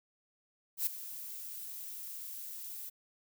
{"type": "noise with ADSR envelope", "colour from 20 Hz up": "violet", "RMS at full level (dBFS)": -30, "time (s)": [0.77, 2.9], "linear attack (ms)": 95, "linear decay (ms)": 9, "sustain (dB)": -14, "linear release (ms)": 14, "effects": []}